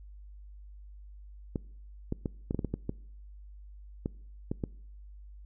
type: clicks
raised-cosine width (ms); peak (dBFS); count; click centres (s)
3; -18; 12; 1.558 / 2.124 / 2.258 / 2.509 / 2.546 / 2.592 / 2.647 / 2.74 / 2.894 / 4.059 / 4.515 / 4.638
effects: noise-tail reverb RT60 0.7 s tail -24 dB re dry + added 50 Hz sine -46 dBFS peak until 5.45 s